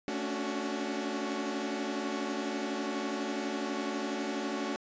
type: chord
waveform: sawtooth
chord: D major seventh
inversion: second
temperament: equal with one note detuned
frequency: 220 / 277.2 / 289.3 / 370 Hz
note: A3 / C#4 / D4 / F#4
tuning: 0 / 0 / -26 / 0 cents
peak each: -34 dBFS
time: 0.08-4.76 s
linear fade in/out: 0 ms
effects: resampled to 16000 Hz